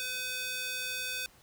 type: tone with high-pass filter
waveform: square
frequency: 506 Hz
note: B4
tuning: 42 cents sharp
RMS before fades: -36 dBFS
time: 0-1.26 s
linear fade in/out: 0 ms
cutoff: 2300 Hz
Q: 1.1
effects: pink hiss -60 dBFS RMS until 1.42 s